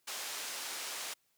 white band-pass noise, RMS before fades -41 dBFS, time 0.07-1.14 s, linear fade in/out 10 ms, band 450 to 8300 Hz, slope 12 dB/octave, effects white hiss -75 dBFS RMS until 1.37 s

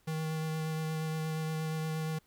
square tone with vibrato, 158 Hz, D#3, 27 cents sharp, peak -33 dBFS, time 0.07-2.19 s, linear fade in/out 10 ms, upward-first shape sine, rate 8.5 Hz, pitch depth 12 cents each way, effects pink hiss -69 dBFS RMS until 2.26 s

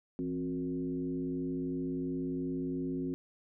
sine tone with frequency modulation, 265.5 Hz, C4, 25 cents sharp, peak -32 dBFS, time 0.19-3.14 s, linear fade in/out 0 ms, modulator 97.1 Hz, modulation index 0.97, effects none

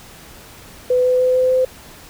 sine tone with pitch steps, 501 / 504.2 / 507.4 / 510.6 / 513.9 Hz, B4 / B4 / B4 / C5 / C5, +25 / +36 / +47 / -42 / -31 cents, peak -12 dBFS, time 0.9-1.65 s, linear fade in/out 5 ms, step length 150 ms, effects pink hiss -41 dBFS RMS until 2.09 s

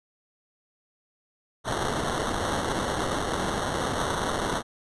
violet noise with sample-and-hold, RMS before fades -28 dBFS, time 1.64-4.63 s, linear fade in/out 50 ms, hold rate 2450 Hz, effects resampled to 24000 Hz

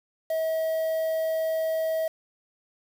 triangle tone with quantisation, 642 Hz, E5, 46 cents flat, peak -22 dBFS, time 0.3-2.08 s, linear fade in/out 5 ms, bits 7, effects none

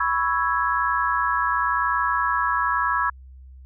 sine chord, C# minor seventh, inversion third, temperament equal, 987.8 / 1108.7 / 1318.5 / 1661.2 Hz, B5 / C#6 / E6 / G#6, 0 / 0 / 0 / 0 cents, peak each -25 dBFS, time 0-3.1 s, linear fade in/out 5 ms, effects added 65 Hz sine -41 dBFS peak until 3.65 s

